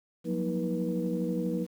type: tone cluster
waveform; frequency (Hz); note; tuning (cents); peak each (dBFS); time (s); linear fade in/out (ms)
sine; 178.7 / 190.9 / 235.8 / 317.5 / 484.1; F3 / G3 / A#3 / D#4 / B4; +40 / -46 / +20 / +35 / -35; -31 / -38 / -34 / -34 / -34; 0.24-1.67; 50
effects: tanh soft clip ceiling -18 dBFS + 9-bit